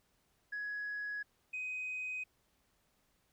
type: tone pair in turn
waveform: sine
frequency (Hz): 1675 / 2510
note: G#6 / D#7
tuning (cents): +14 / +15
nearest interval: perfect fifth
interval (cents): 701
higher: second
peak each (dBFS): -36 / -36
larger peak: neither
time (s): 0.52-1.23 / 1.53-2.24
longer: neither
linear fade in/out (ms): 10
effects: tanh soft clip ceiling -34 dBFS + pink hiss -75 dBFS RMS until 3.32 s